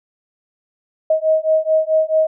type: beating tone pair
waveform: sine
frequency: 629 / 633.6 Hz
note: D#5 / D#5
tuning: +19 / +31 cents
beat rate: 4.6 Hz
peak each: -16 dBFS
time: 1.1-2.27 s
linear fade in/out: 5 ms
effects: none